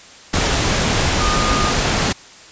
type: tone in noise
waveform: sine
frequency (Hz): 1222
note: D#6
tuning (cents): -32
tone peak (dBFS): -20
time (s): 1.2-1.72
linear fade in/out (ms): 10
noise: pink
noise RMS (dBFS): -17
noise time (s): 0.33-2.13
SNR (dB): -6
effects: white hiss -41 dBFS RMS until 2.51 s + resampled to 16000 Hz